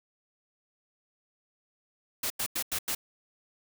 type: noise bursts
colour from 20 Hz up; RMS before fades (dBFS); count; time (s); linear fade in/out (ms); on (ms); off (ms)
white; -31; 5; 2.23-2.95; 5; 72; 90
effects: none